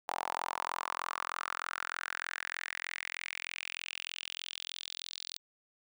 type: tone with high-pass filter sweep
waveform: sawtooth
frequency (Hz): 43.24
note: F1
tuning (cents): -16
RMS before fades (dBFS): -40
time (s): 0.08-5.38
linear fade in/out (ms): 0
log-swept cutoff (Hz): 820 to 4200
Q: 4.2
effects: none